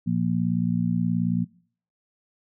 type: harmonic tone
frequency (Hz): 58.7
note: A#1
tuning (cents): +13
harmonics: 2 / 3 / 4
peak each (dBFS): -29 / -23 / -26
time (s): 0.06-1.45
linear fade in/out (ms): 20
effects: noise-tail reverb RT60 0.5 s tail -22 dB re dry